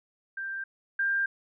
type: tone pair in turn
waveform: sine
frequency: 1578 / 1592.7 Hz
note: G6 / G6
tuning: +11 / +27 cents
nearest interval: unison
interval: 16 cents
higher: second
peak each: -32 / -24 dBFS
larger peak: second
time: 0.37-0.64 / 0.99-1.26 s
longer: neither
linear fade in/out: 5 ms
effects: none